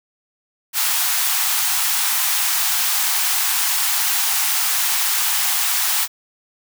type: high-pass noise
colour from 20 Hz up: white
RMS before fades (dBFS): -19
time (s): 0.73-6.08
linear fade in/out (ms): 50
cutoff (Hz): 720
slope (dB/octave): 96
effects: none